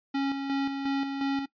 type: tone with tremolo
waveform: square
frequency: 275.2 Hz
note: C#4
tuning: 12 cents flat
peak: -26 dBFS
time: 0.14-1.46 s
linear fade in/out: 10 ms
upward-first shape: square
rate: 2.8 Hz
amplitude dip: 45%
effects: noise-tail reverb RT60 0.1 s tail -20 dB re dry + resampled to 11025 Hz